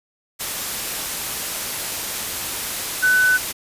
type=tone in noise; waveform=sine; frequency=1500 Hz; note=F#6; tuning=23 cents sharp; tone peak=-13 dBFS; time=3.02-3.38 s; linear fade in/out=20 ms; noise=white; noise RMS=-26 dBFS; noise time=0.39-3.53 s; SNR=+10 dB; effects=resampled to 32000 Hz